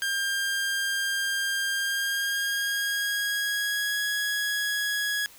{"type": "tone with pitch glide", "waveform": "sawtooth", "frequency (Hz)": [1600, 1667.9], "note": ["G6", "G#6"], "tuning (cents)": [35, 7], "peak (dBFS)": -22, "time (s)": [0.02, 5.26], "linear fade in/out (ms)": 0, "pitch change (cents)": 72, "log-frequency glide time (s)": [1.72, 4.01], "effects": ["white hiss -51 dBFS RMS until 5.38 s"]}